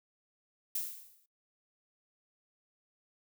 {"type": "noise with exponential decay", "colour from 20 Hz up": "violet", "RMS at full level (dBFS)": -32, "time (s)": [0.75, 1.26], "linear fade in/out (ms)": 5, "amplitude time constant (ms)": 110, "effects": ["noise-tail reverb RT60 0.2 s tail -25 dB re dry"]}